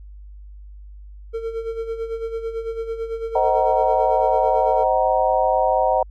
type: tone with tremolo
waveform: triangle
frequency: 454 Hz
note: A#4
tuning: 46 cents flat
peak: -20 dBFS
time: 1.33-4.85 s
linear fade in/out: 20 ms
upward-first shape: sine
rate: 9 Hz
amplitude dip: 65%
type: chord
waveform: sine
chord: C half-diminished seventh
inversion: none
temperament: just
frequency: 523.3 / 627.9 / 753.5 / 941.9 Hz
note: C5 / Eb5 / Gb5 / Bb5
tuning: 0 / +16 / +31 / +18 cents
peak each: -21 / -21 / -20 / -22 dBFS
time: 3.35-6.03 s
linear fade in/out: 5 ms
effects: added 50 Hz sine -37 dBFS peak until 6.1 s